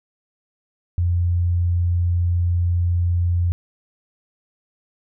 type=tone; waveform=sine; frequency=87.31 Hz; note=F2; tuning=in tune; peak=-16 dBFS; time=0.98-3.52 s; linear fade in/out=0 ms; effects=none